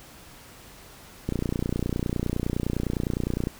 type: click train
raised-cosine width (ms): 3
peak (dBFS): -13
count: 66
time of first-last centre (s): 1.29-3.471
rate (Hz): 29.8
effects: pink hiss -48 dBFS RMS until 3.59 s